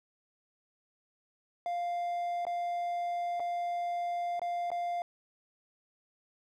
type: tone with dropouts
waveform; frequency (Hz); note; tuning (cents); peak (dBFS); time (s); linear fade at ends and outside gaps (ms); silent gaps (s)
triangle; 698.5; F5; 0; -29; 1.66-5.02; 1; 2.452-2.467 / 3.397-3.402 / 4.395-4.417 / 4.704-4.716
effects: none